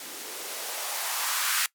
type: noise with band-pass filter sweep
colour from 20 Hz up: violet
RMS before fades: -31 dBFS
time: 0-1.66 s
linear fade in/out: 2 ms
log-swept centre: 260 to 1500 Hz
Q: 2
effects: noise-tail reverb RT60 0.1 s tail -21 dB re dry